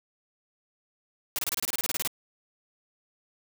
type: noise bursts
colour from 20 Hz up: white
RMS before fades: -29 dBFS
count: 14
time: 1.36-2.075 s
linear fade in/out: 0 ms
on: 26 ms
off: 27 ms
effects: none